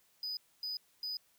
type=tone bursts; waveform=triangle; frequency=4978 Hz; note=D#8; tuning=in tune; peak=-35 dBFS; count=3; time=0.23-1.17 s; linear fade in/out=2 ms; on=140 ms; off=260 ms; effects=white hiss -70 dBFS RMS until 1.38 s